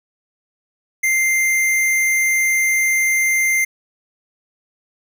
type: tone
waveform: square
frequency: 2093 Hz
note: C7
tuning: in tune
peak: -15 dBFS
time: 1.03-3.65 s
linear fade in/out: 10 ms
effects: none